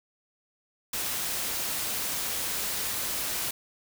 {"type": "noise", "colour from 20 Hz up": "white", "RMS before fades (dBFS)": -31, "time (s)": [0.93, 3.51], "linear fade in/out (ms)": 5, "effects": []}